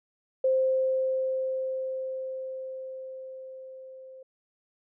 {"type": "tone with level ramp", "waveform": "sine", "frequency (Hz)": 523.3, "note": "C5", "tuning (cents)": 0, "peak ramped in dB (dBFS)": [-20, -44], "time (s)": [0.44, 4.23], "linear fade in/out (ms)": 5, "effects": []}